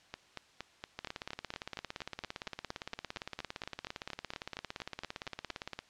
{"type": "two click trains", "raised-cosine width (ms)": 0.2, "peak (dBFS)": [-21, -22], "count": [85, 24], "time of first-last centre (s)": [[0.99, 5.79], [0.14, 5.501]], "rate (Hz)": [17.5, 4.29], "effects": ["white hiss -63 dBFS RMS until 5.89 s", "low-pass 5000 Hz 12 dB/octave"]}